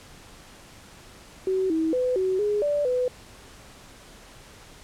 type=tone with pitch steps; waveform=sine; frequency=377.8 / 321.5 / 503 / 375.4 / 415.9 / 584 / 500 Hz; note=F#4 / E4 / B4 / F#4 / G#4 / D5 / B4; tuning=+36 / -43 / +32 / +25 / +2 / -10 / +21 cents; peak=-21 dBFS; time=1.47-3.08 s; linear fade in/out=2 ms; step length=230 ms; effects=pink hiss -48 dBFS RMS until 4.83 s + low-pass 10000 Hz 12 dB/octave